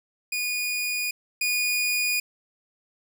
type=tone pair in turn; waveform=sawtooth; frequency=2455 / 2455 Hz; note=D#7 / D#7; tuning=-24 / -24 cents; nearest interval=unison; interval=0 cents; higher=neither; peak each=-22 / -19 dBFS; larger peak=second; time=0.32-1.11 / 1.41-2.2 s; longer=neither; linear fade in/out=5 ms; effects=none